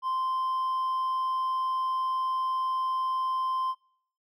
sine tone with hard clipping, 1041 Hz, C6, 9 cents flat, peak -27 dBFS, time 0.02-3.75 s, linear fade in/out 50 ms, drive 2 dB, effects noise-tail reverb RT60 0.7 s tail -26 dB re dry

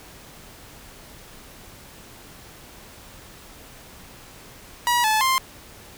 sawtooth tone with pitch steps, 964 / 866 / 1051 Hz, B5 / A5 / C6, -42 / -28 / +7 cents, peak -14 dBFS, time 4.87-5.38 s, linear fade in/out 0 ms, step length 170 ms, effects pink hiss -45 dBFS RMS until 5.97 s

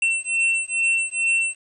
square beating tone pair, 2700 / 2702.3 Hz, E7 / E7, +41 / +42 cents, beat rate 2.3 Hz, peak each -23 dBFS, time 0.02-1.55 s, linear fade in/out 5 ms, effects resampled to 22050 Hz + 9-bit

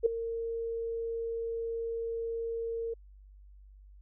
sine tone with ADSR envelope, 459.2 Hz, A#4, 26 cents flat, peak -18 dBFS, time 0.03-2.94 s, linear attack 30 ms, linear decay 6 ms, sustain -14 dB, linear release 8 ms, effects added 49 Hz sine -51 dBFS peak until 4.01 s

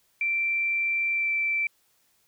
sine tone with pitch glide, 2349 to 2334 Hz, D7 to D7, 0 to -11 cents, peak -23 dBFS, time 0.21-1.67 s, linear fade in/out 2 ms, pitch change -11 cents, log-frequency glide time 1.12-1.31 s, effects white hiss -67 dBFS RMS until 2.27 s

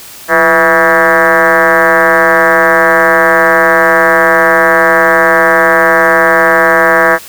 sine tone with frequency modulation, 1131 Hz, C#6, 34 cents sharp, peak -4 dBFS, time 0.28-7.19 s, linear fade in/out 50 ms, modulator 158 Hz, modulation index 4.6, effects white hiss -31 dBFS RMS until 7.28 s

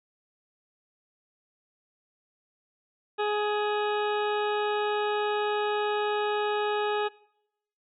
harmonic tone, 418.3 Hz, G#4, 12 cents sharp, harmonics 1 / 2 / 3 / 4 / 6 / 7 / 8 / 9, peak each -27 / -30 / -35 / -37 / -40 / -43 / -47 / -43 dBFS, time 3.18-7.09 s, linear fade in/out 20 ms, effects noise-tail reverb RT60 0.8 s tail -23 dB re dry

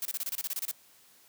blue noise bursts, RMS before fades -33 dBFS, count 12, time 0.02-0.713 s, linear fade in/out 2 ms, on 33 ms, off 27 ms, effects white hiss -60 dBFS RMS until 1.28 s + high-pass 100 Hz 12 dB/octave

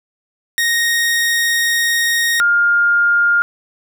sawtooth / sine tone pair in turn, 1864.7 / 1409.9 Hz, A#6 / F6, 0 / +16 cents, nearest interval perfect fourth, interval 484 cents, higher first, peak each -10 dBFS, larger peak neither, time 0.58-2.4 / 2.4-3.42 s, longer first, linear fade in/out 0 ms, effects none

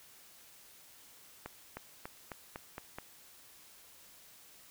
accelerating click train, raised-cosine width 0.5 ms, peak -26 dBFS, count 7, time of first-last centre 1.46-2.985 s, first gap 310 ms, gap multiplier 0.92, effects white hiss -58 dBFS RMS until 4.7 s

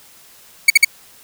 40% pulse tone bursts, 2237 Hz, C#7, 15 cents sharp, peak -4 dBFS, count 3, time 0.68-0.848 s, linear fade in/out 5 ms, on 22 ms, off 51 ms, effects white hiss -46 dBFS RMS until 1.23 s

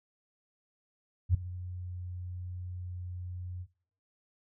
sine tone with ADSR envelope, 89.9 Hz, F#2, 49 cents flat, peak -19 dBFS, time 1.29-3.67 s, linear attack 54 ms, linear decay 6 ms, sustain -18 dB, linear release 57 ms, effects noise-tail reverb RT60 0.5 s tail -17 dB re dry

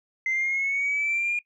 sine linear sweep, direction up, 2064 to 2428 Hz, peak -22 dBFS, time 0.26-1.39 s, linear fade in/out 2 ms, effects noise-tail reverb RT60 0.1 s tail -20 dB re dry + tanh soft clip ceiling -19 dBFS

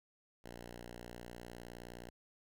5% pulse tone, 59.5 Hz, A#1, 36 cents sharp, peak -37 dBFS, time 0.44-2.1 s, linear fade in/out 5 ms, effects none

